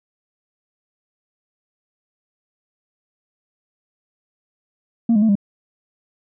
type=tone with pitch steps; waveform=sine; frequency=230.9 / 207.5 / 222.2 / 200.8 Hz; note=A#3 / G#3 / A3 / G3; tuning=-16 / -1 / +17 / +42 cents; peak=-10 dBFS; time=5.09-5.354 s; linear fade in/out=5 ms; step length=66 ms; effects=tanh soft clip ceiling -10 dBFS